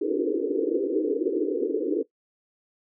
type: band-pass noise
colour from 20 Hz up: white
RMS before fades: -25 dBFS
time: 0.01-2.03 s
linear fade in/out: 10 ms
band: 280 to 480 Hz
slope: 96 dB/octave
effects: noise-tail reverb RT60 0.1 s tail -17 dB re dry